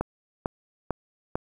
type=click train; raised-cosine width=1 ms; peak=-12 dBFS; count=4; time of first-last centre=0.01-1.355 s; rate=2.23 Hz; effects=8-bit